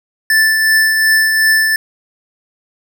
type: tone with tremolo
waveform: square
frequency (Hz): 1760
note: A6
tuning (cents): 0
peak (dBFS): -8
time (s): 0.3-1.76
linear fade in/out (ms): 2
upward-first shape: triangle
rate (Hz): 2.7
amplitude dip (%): 40
effects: none